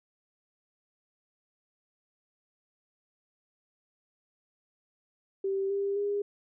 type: tone with pitch steps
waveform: sine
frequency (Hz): 389.4 / 398 / 406.9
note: G4 / G4 / G#4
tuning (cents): -12 / +26 / -35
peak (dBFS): -27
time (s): 5.44-6.22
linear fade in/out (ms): 5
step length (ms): 260
effects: none